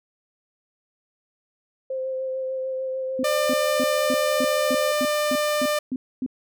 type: tone with vibrato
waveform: sine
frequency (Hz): 523.3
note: C5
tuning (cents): 0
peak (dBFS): -25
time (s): 1.9-4.92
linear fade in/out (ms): 5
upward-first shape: sine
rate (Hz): 6.7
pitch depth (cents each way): 14
type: tone bursts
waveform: sine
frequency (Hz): 257.6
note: C4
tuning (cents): -27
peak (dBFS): -23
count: 11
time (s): 3.19-6.263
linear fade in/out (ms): 2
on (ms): 43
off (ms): 260
type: tone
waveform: sawtooth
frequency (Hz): 598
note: D5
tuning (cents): +31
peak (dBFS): -17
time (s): 3.24-5.79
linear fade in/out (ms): 5
effects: none